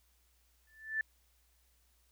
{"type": "tone with exponential growth", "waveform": "sine", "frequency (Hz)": 1760, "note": "A6", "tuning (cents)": 0, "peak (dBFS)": -28, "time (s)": [0.67, 1.01], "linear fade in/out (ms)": 2, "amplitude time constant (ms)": 72, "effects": ["added 60 Hz sine -70 dBFS peak until 2.11 s", "white hiss -73 dBFS RMS until 2.11 s"]}